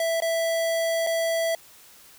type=tone with dropouts; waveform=square; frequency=660 Hz; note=E5; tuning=2 cents sharp; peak=-23 dBFS; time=0-1.55 s; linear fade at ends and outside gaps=2 ms; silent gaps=0.203-0.221 / 1.066-1.07 s; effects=white hiss -51 dBFS RMS until 2.18 s